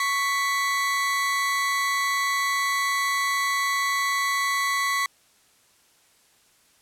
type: tone pair together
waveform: 40% pulse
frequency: 1111.8 / 1981 Hz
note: C#6 / B6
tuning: +5 / +5 cents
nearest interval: minor seventh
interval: 1000 cents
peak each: -24 dBFS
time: 0-5.06 s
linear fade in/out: 2 ms
effects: white hiss -60 dBFS RMS until 6.81 s + low-pass 11000 Hz 12 dB/octave